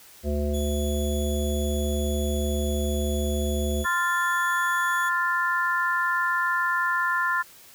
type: harmonic tone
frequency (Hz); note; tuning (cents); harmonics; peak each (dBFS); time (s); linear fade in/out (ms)
73.3; D2; -3; 1 / 3 / 5 / 7 / 9; -25 / -30 / -32 / -33 / -35; 0.23-3.86; 50
type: tone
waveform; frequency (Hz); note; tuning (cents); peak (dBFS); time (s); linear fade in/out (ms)
15% pulse; 3410; G#7; +45; -29; 0.53-5.1; 20
type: chord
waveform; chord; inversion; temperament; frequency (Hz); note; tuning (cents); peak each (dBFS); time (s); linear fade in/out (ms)
sine; F major; second; equal with one note detuned; 1036.9 / 1396.9 / 1760; C6 / F6 / A6; -16 / 0 / 0; -26; 3.84-7.43; 20
effects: white hiss -50 dBFS RMS until 7.74 s